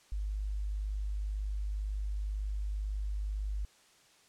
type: tone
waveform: sine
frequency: 51 Hz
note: G#1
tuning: 31 cents flat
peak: -32 dBFS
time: 0.12-3.65 s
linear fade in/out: 0 ms
effects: white hiss -63 dBFS RMS until 4.28 s + low-pass 8000 Hz 12 dB/octave